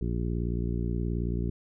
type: harmonic tone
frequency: 58.7 Hz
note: A#1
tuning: 13 cents sharp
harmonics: 1 / 2 / 3 / 4 / 5 / 6 / 7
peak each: -30 / -33 / -34 / -38 / -41 / -39 / -42 dBFS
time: 0.01-1.5 s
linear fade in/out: 5 ms
effects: none